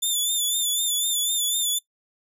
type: tone with vibrato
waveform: 15% pulse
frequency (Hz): 3520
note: A7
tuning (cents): 0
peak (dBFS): -15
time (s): 0.02-1.79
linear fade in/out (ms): 10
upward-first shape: sine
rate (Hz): 4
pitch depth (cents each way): 58
effects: noise-tail reverb RT60 0.1 s tail -20 dB re dry